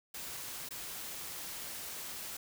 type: noise with dropouts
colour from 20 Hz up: white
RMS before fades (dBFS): -43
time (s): 0.14-2.37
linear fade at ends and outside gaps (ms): 5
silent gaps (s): 0.689-0.707
effects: none